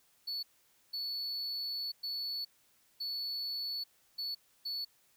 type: tone bursts at uneven times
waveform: triangle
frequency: 4435 Hz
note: C#8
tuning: in tune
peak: -34 dBFS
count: 6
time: 0.27-0.43 / 0.93-1.92 / 2.03-2.45 / 3-3.84 / 4.18-4.35 / 4.65-4.85 s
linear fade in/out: 10 ms
effects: white hiss -69 dBFS RMS until 5.16 s